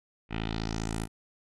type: tone with low-pass filter sweep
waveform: 10% pulse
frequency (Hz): 55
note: A1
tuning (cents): 0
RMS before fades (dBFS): -33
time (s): 0.29-1.08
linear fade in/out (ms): 50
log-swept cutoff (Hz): 2500 to 11000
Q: 2.7
effects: none